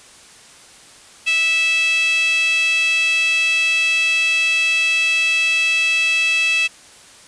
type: tone with high-pass filter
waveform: sawtooth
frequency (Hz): 656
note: E5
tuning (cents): -9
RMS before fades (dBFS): -17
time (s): 1.26-6.68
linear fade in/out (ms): 20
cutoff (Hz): 2700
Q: 9.2
effects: white hiss -44 dBFS RMS until 7.27 s + resampled to 22050 Hz